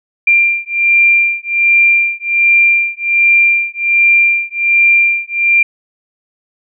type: beating tone pair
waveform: sine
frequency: 2379 / 2380.3 Hz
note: D7 / D7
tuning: +22 / +23 cents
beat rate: 1.3 Hz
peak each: -11 dBFS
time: 0.27-5.63 s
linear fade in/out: 5 ms
effects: none